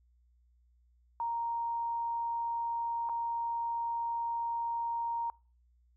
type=tone with dropouts; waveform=sine; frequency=932.3 Hz; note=A#5; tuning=in tune; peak=-31 dBFS; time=1.2-5.3 s; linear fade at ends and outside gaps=1 ms; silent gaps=3.09-3.095 s; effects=noise-tail reverb RT60 0.4 s tail -25 dB re dry + added 60 Hz sine -64 dBFS peak until 5.96 s